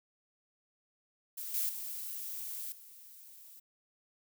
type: noise with level steps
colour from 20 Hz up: violet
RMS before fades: -41 / -33 / -41 / -54 dBFS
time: 1.37-3.6 s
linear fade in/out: 10 ms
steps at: 1.54 / 1.69 / 2.72 s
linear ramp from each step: 2 ms
effects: none